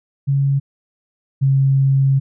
sine tone pair in turn, 138.59 / 135.89 Hz, C#3 / C#3, 0 / -34 cents, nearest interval unison, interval 34 cents, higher first, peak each -13 / -11 dBFS, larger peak second, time 0.27-0.6 / 1.41-2.2 s, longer second, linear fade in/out 20 ms, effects none

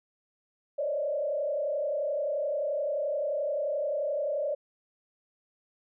sine tone with frequency modulation, 584 Hz, D5, 10 cents flat, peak -27 dBFS, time 0.78-4.55 s, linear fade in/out 10 ms, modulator 31.5 Hz, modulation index 1.3, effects none

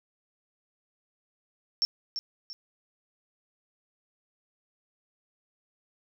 sine tone with echo, 5430 Hz, F8, 50 cents flat, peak -22 dBFS, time 1.82-1.85 s, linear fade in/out 0 ms, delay 340 ms, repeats 2, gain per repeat -8 dB, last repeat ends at 2.53 s, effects none

